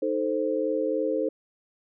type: chord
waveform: sine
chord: A diminished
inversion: second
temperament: equal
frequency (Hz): 311.1 / 440 / 523.3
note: Eb4 / A4 / C5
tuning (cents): 0 / 0 / 0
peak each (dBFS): -29 / -28 / -27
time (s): 0.02-1.29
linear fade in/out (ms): 5
effects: none